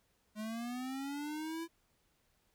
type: linear sweep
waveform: square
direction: up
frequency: 210 to 336.2 Hz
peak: -39 dBFS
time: 0.35-1.68 s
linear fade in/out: 50 ms
effects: pink hiss -75 dBFS RMS until 2.54 s